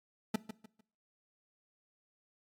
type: tone with echo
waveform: 40% pulse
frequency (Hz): 217.6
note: A3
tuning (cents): -19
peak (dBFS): -27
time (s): 0.34-0.36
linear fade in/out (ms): 5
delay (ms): 150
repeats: 3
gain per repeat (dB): -11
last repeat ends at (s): 0.81
effects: noise-tail reverb RT60 0.5 s tail -19 dB re dry + AAC 64 kbps